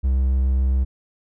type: tone with vibrato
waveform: triangle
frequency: 65.41 Hz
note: C2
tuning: in tune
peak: -14 dBFS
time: 0.03-0.85 s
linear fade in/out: 20 ms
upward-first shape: triangle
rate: 7.2 Hz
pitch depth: 10 cents each way
effects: none